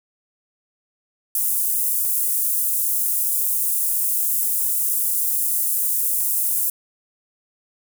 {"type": "high-pass noise", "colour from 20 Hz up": "pink", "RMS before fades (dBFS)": -21, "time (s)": [1.35, 6.7], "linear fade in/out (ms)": 2, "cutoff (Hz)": 9900, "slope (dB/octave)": 24, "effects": []}